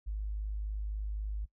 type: tone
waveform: sine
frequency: 51.91 Hz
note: G#1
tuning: in tune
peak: -33 dBFS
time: 0.06-1.46 s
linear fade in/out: 20 ms
effects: noise-tail reverb RT60 0.1 s tail -21 dB re dry